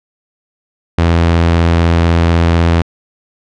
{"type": "tone with vibrato", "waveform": "sawtooth", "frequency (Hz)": 84.1, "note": "E2", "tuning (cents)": 35, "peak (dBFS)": -4, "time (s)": [0.98, 2.82], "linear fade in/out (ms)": 5, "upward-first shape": "triangle", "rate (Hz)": 16, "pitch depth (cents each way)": 17, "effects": ["low-pass 4000 Hz 12 dB/octave"]}